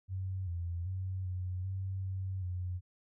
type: tone with pitch steps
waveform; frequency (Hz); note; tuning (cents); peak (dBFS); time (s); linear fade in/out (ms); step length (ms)
sine; 94.3 / 86.1 / 93.9 / 91.4 / 95.4 / 94.8 / 90.3; F#2 / F2 / F#2 / F#2 / G2 / F#2 / F#2; +33 / -24 / +26 / -21 / -47 / +43 / -42; -34; 0.08-2.81; 50; 390
effects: none